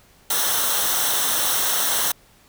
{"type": "noise with comb filter", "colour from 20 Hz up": "white", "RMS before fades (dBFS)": -21, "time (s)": [0.3, 2.12], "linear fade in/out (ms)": 5, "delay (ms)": 0.42, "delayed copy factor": -0.65, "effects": ["pink hiss -54 dBFS RMS until 2.48 s"]}